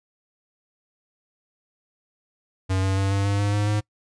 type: tone with pitch steps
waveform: square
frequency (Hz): 94.6 / 96.03 / 97.48 / 98.96 / 100.46 / 101.98 / 103.52 / 105.09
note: F#2 / G2 / G2 / G2 / G2 / G#2 / G#2 / G#2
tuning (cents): +39 / -35 / -9 / +17 / +43 / -31 / -5 / +21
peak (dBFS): -21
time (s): 2.69-3.81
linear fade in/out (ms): 20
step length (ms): 140
effects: noise-tail reverb RT60 0.1 s tail -24 dB re dry + resampled to 22050 Hz